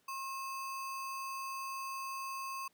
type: tone with sample-and-hold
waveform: sine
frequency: 1073 Hz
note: C6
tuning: 43 cents sharp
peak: -38 dBFS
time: 0.08-2.68 s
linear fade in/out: 5 ms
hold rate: 3675 Hz
effects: pink hiss -73 dBFS RMS until 2.73 s + high-pass 150 Hz 12 dB/octave